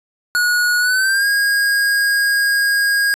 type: tone with pitch glide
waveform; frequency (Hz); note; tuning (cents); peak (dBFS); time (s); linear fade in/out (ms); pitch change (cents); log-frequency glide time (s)
square; 1455 to 1633.2; F#6 to G#6; -29 to -29; -14; 0.35-3.14; 0; +200; 0.79-1.27
effects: resampled to 32000 Hz